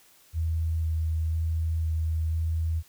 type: tone with vibrato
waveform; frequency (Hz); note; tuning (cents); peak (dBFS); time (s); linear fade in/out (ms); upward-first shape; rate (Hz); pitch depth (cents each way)
sine; 80.6; E2; -38; -24; 0.33-2.83; 50; square; 1; 11
effects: white hiss -58 dBFS RMS until 2.88 s